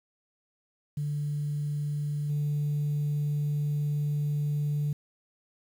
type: tone with level steps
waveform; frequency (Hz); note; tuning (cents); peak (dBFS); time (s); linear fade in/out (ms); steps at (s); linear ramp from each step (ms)
sine; 146.9; D3; +1; -27 / -24; 0.97-4.93; 5; 2.29; 10
effects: tanh soft clip ceiling -23 dBFS + 9-bit